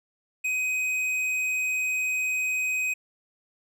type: tone with tanh clipping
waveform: triangle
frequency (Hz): 2514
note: D#7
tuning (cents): +17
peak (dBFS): -26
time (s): 0.44-2.94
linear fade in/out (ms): 10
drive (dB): 14
effects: none